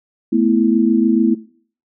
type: chord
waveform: sine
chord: A suspended second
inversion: none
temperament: equal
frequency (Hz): 220 / 246.9 / 329.6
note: A3 / B3 / E4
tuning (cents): 0 / 0 / 0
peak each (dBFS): -16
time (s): 0.32-1.35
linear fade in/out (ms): 10
effects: noise-tail reverb RT60 0.5 s tail -19 dB re dry